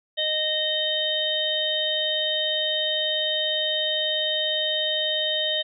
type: harmonic tone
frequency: 617 Hz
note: D#5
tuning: 15 cents flat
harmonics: 1 / 3 / 5 / 6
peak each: -29 / -32 / -26 / -26 dBFS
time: 0.17-5.63 s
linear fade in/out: 20 ms
effects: none